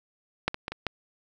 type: clicks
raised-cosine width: 0.3 ms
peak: -8 / -16 / -16 / -18 / -11 dBFS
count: 5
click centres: 0.48 / 0.544 / 0.681 / 0.72 / 0.867 s
effects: none